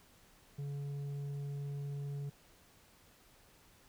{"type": "tone with tanh clipping", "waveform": "triangle", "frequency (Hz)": 141.8, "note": "C#3", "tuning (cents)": 40, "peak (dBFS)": -39, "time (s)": [0.58, 2.3], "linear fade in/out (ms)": 10, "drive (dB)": 10, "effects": ["pink hiss -64 dBFS RMS until 3.88 s"]}